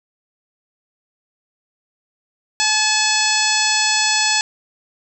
harmonic tone with a mistuned harmonic, 859 Hz, A5, 42 cents flat, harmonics 1 / 2 / 3 / 4 / 5 / 6 / 7 / 8 / 9, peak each -23 / -23 / -22 / -25 / -22 / -23 / -25 / -27 / -23 dBFS, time 2.6-4.41 s, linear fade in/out 0 ms, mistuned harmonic 5, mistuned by +25 cents, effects none

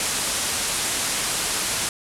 white low-pass noise, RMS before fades -25 dBFS, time 0-1.89 s, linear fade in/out 2 ms, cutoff 11000 Hz, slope 48 dB/octave, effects none

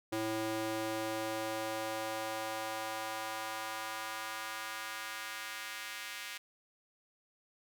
square tone with high-pass filter sweep, 110 Hz, A2, in tune, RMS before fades -39 dBFS, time 0.12-6.38 s, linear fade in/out 10 ms, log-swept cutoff 320 to 2100 Hz, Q 1.3, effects none

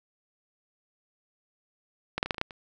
clicks, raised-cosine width 0.3 ms, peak -13 / -8 / -18 / -9 / -28 / -18 / -10 / -26 dBFS, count 8, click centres 2.18 / 2.229 / 2.26 / 2.308 / 2.345 / 2.382 / 2.414 / 2.508 s, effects none

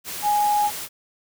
sine tone in noise, 830.6 Hz, G#5, in tune, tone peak -17 dBFS, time 0.22-0.71 s, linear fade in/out 50 ms, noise white, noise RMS -32 dBFS, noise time 0.04-0.89 s, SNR +12 dB, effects none

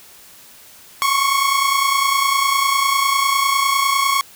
sawtooth tone pair together, 1086 / 1115.9 Hz, C#6 / C#6, -36 / +11 cents, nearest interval unison, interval 47 cents, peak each -14 dBFS, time 1.02-4.21 s, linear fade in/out 0 ms, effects white hiss -44 dBFS RMS until 4.35 s

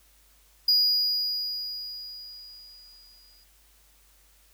triangle tone with exponential decay, 4895 Hz, D#8, 29 cents flat, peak -16 dBFS, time 0.68-3.44 s, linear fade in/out 5 ms, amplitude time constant 600 ms, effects added 50 Hz sine -61 dBFS peak until 4.53 s + white hiss -61 dBFS RMS until 4.53 s

